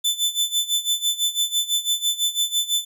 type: tone with tremolo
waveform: sawtooth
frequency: 3517 Hz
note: A7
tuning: 1 cent flat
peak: -14 dBFS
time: 0.04-2.85 s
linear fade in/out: 10 ms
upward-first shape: sine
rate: 6 Hz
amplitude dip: 85%
effects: none